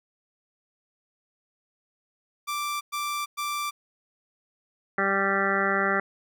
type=tone bursts; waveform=sawtooth; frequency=1174.7 Hz; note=D6; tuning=in tune; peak=-24 dBFS; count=3; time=2.47-3.71 s; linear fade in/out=20 ms; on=340 ms; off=110 ms
type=harmonic tone; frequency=196 Hz; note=G3; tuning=in tune; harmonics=1 / 2 / 3 / 4 / 6 / 7 / 8 / 9 / 10; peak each=-32 / -30 / -32 / -32 / -32 / -28 / -32 / -30 / -30 dBFS; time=4.98-6 s; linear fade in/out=2 ms
effects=none